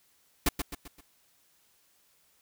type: noise with echo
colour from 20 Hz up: pink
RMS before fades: -24 dBFS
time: 0.46-0.49 s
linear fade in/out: 5 ms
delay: 130 ms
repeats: 4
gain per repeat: -7 dB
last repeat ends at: 1.01 s
effects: white hiss -67 dBFS RMS until 2.41 s